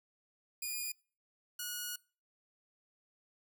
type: tone pair in turn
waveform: 5% pulse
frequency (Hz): 2442 / 1453.9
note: D#7 / F#6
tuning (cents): -33 / -31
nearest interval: major sixth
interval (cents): 898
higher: first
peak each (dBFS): -27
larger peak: neither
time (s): 0.62-0.92 / 1.59-1.96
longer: second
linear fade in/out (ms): 5
effects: noise-tail reverb RT60 0.4 s tail -25 dB re dry